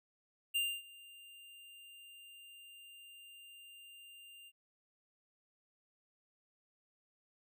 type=tone with ADSR envelope; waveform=square; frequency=2794 Hz; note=F7; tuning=in tune; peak=-31 dBFS; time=0.54-4.52 s; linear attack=19 ms; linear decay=260 ms; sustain=-23 dB; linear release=47 ms; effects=none